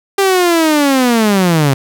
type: linear sweep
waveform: sawtooth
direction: down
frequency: 398.1 to 130.81 Hz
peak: -5 dBFS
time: 0.18-1.74 s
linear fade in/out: 5 ms
effects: none